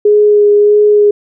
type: tone with vibrato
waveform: sine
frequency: 415.5 Hz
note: G#4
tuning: 1 cent sharp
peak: -4 dBFS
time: 0.05-1.11 s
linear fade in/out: 5 ms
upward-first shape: sine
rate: 1.6 Hz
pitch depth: 13 cents each way
effects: none